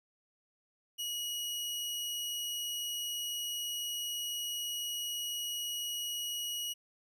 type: tone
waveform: sawtooth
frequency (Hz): 2906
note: F#7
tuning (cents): -32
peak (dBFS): -32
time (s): 0.98-6.74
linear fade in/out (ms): 20
effects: none